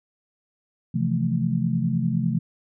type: chord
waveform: sine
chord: F major seventh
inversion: second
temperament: equal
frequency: 130.81 / 164.81 / 174.61 / 220 Hz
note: C3 / E3 / F3 / A3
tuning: 0 / 0 / 0 / 0 cents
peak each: -26 dBFS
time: 0.94-2.39 s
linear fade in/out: 10 ms
effects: none